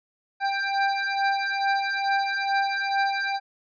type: beating tone pair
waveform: 25% pulse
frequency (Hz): 788 / 790.3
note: G5 / G5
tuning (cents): +9 / +14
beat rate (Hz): 2.3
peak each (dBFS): -22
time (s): 0.4-3.4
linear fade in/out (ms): 50
effects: resampled to 11025 Hz